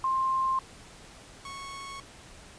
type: tone pair in turn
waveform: sine / sawtooth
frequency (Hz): 1055 / 1102.7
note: C6 / C#6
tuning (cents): +14 / -9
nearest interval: minor second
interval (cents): 77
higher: second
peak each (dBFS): -24 / -35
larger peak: first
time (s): 0.04-0.59 / 1.45-2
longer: neither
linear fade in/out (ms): 2
effects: pink hiss -50 dBFS RMS until 2.58 s + resampled to 22050 Hz